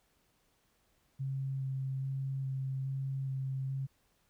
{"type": "tone with vibrato", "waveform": "sine", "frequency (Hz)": 134.2, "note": "C3", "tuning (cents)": 44, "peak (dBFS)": -33, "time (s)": [1.19, 3.87], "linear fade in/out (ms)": 20, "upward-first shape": "square", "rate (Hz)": 1.2, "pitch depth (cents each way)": 10, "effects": ["pink hiss -73 dBFS RMS until 4.29 s"]}